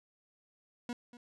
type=tone with echo; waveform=40% pulse; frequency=241.4 Hz; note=B3; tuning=39 cents flat; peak=-35 dBFS; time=0.89-0.93 s; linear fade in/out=2 ms; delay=240 ms; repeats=1; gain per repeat=-15 dB; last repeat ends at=1.17 s; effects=low-pass 8000 Hz 12 dB/octave